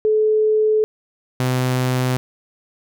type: tone pair in turn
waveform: sine / sawtooth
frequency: 431.2 / 127.46 Hz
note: A4 / C3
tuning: -35 / -45 cents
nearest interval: octave + major sixth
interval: 2110 cents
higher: first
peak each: -13 dBFS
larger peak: neither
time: 0.05-0.84 / 1.4-2.17 s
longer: first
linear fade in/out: 0 ms
effects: none